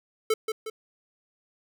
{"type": "tone with echo", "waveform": "square", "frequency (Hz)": 438.9, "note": "A4", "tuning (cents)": -4, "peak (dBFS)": -21, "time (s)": [0.3, 0.34], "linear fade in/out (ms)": 5, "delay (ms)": 180, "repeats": 2, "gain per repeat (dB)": -6, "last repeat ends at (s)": 0.7, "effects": []}